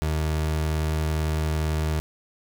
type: tone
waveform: 30% pulse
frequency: 77.78 Hz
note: D#2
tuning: in tune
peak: -20 dBFS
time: 0.02-2 s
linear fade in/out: 0 ms
effects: none